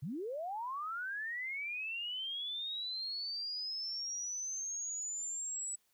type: linear sweep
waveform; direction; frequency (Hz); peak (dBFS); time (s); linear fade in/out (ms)
sine; up; 116.54 to 7902; -37; 0.02-5.76; 10
effects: white hiss -75 dBFS RMS until 5.93 s